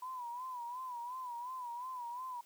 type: tone with vibrato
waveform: sine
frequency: 987.8 Hz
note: B5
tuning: in tune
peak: -40 dBFS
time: 0.02-2.41 s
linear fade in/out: 5 ms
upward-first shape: sine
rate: 2.8 Hz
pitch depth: 86 cents each way
effects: white hiss -65 dBFS RMS until 2.45 s + high-pass 200 Hz 12 dB/octave